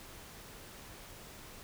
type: silence
effects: pink hiss -51 dBFS RMS until 1.63 s